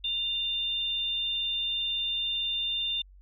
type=tone pair together; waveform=sine; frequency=2794 / 3589 Hz; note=F7 / A7; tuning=0 / +34 cents; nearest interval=major third; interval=434 cents; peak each=-35 / -28 dBFS; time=0.04-3.02 s; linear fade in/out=5 ms; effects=added 47 Hz sine -50 dBFS peak until 3.21 s